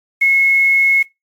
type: tone with quantisation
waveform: sine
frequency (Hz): 2178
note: C#7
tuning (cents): -31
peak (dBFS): -9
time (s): 0.21-1.03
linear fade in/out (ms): 10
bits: 6
effects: noise-tail reverb RT60 0.2 s tail -22 dB re dry + AAC 64 kbps